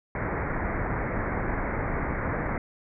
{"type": "low-pass noise", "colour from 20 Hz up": "pink", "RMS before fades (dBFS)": -29, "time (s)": [0.15, 2.58], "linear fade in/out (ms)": 2, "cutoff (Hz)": 2200, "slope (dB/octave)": 96, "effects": []}